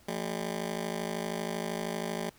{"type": "ring-modulated tone", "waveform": "15% pulse", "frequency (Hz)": 200, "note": "G3", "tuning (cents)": 35, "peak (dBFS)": -23, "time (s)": [0.08, 2.3], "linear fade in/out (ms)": 5, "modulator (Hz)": 26.4, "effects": ["pink hiss -60 dBFS RMS until 2.38 s"]}